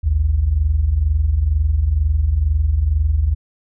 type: tone pair together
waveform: sine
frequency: 55.65 / 77.78 Hz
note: A1 / D#2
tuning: +20 / 0 cents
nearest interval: tritone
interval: 580 cents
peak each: -18 / -14 dBFS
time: 0.03-3.35 s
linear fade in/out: 20 ms
effects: tanh soft clip ceiling -6 dBFS